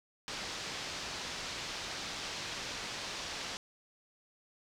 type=low-pass noise; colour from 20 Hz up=white; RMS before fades=-41 dBFS; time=0.28-3.57 s; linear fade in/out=0 ms; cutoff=5700 Hz; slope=24 dB/octave; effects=none